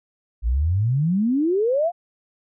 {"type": "exponential sweep", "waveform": "sine", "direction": "up", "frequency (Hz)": [53, 726], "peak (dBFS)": -17, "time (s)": [0.42, 1.92], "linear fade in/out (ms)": 50, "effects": []}